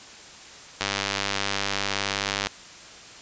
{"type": "click train", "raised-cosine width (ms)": 0.2, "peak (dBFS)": -7, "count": 166, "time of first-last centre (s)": [0.81, 2.47], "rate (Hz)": 99.4, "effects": ["white hiss -44 dBFS RMS until 3.21 s", "resampled to 16000 Hz"]}